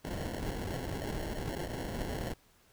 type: noise with sample-and-hold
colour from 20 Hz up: pink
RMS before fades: -37 dBFS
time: 0.04-2.34 s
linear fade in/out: 10 ms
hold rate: 1225 Hz
effects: pink hiss -65 dBFS RMS until 2.72 s

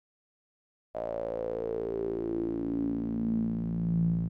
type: tone with band-pass filter sweep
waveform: sawtooth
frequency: 56.5 Hz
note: A1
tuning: 47 cents sharp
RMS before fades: -31 dBFS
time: 0.94-4.29 s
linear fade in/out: 20 ms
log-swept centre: 630 to 150 Hz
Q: 8.9
effects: none

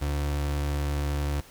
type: tone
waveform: 35% pulse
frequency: 72.3 Hz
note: D2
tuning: 27 cents flat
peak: -24 dBFS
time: 0.01-1.41 s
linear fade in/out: 10 ms
effects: pink hiss -51 dBFS RMS until 1.5 s

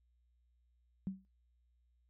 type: tone with exponential decay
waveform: sine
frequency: 190.5 Hz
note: G3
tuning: 49 cents flat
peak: -32 dBFS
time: 1.07-1.25 s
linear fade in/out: 0 ms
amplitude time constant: 38 ms
effects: noise-tail reverb RT60 0.2 s tail -20 dB re dry + added 60 Hz sine -70 dBFS peak until 2.09 s

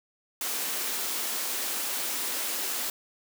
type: high-pass noise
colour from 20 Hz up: white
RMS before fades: -31 dBFS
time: 0.41-2.9 s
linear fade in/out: 2 ms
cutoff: 210 Hz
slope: 48 dB/octave
effects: none

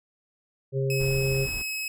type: harmonic tone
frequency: 134.5 Hz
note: C3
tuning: 48 cents sharp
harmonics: 1 / 3 / 4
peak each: -25 / -28 / -34 dBFS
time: 0.72-1.48 s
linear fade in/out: 50 ms
type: tone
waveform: sawtooth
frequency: 2564 Hz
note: E7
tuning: 49 cents flat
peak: -26 dBFS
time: 0.9-1.88 s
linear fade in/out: 2 ms
type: noise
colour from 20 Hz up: brown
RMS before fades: -35 dBFS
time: 0.99-1.63 s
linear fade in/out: 20 ms
effects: none

